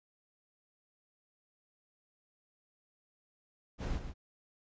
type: noise with echo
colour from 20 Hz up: brown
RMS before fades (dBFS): -35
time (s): 3.78-4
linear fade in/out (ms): 50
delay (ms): 140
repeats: 1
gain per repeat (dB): -8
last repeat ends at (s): 4.14
effects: resampled to 16000 Hz